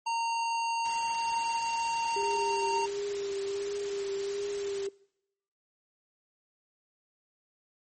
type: tone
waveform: square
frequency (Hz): 922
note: A#5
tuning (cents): -19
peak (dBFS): -29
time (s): 0.06-2.86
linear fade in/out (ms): 10
type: noise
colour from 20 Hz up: white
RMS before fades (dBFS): -42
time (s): 0.85-4.87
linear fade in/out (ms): 5
type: tone with vibrato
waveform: sine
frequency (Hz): 400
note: G4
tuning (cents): +35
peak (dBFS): -31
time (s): 2.16-4.89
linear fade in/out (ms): 5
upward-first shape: triangle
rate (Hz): 1.4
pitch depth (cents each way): 25
effects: noise-tail reverb RT60 0.8 s tail -23 dB re dry + MP3 32 kbps